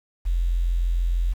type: tone with quantisation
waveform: sine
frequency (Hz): 43.18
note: F1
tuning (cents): -19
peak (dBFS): -19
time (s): 0.25-1.34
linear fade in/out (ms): 20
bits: 8
effects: none